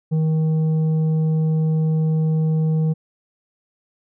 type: tone with tanh clipping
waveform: sine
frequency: 158 Hz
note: D#3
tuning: 27 cents sharp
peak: -17 dBFS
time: 0.11-2.94 s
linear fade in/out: 20 ms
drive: 6 dB
effects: none